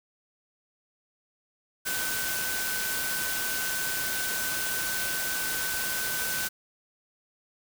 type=tone in noise; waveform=sine; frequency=1518 Hz; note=F#6; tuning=44 cents sharp; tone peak=-33 dBFS; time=1.85-6.49 s; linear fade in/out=20 ms; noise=white; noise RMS=-31 dBFS; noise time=1.85-6.49 s; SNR=-5 dB; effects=none